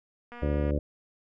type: click train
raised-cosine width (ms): 0.5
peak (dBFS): -30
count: 94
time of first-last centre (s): 0.32-0.708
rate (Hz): 240
type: harmonic tone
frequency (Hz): 73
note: D2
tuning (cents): -10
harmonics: 1 / 2 / 3 / 4 / 5 / 6 / 7 / 8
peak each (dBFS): -27 / -33 / -36 / -33 / -37 / -40 / -35 / -36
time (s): 0.42-0.79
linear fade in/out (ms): 5
effects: none